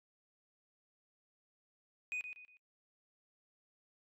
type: tone with echo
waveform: sine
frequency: 2489 Hz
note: D#7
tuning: in tune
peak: -34 dBFS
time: 2.12-2.21 s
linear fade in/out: 0 ms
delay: 120 ms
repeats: 3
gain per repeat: -9 dB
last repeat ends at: 2.57 s
effects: noise-tail reverb RT60 0.1 s tail -23 dB re dry + tanh soft clip ceiling -35 dBFS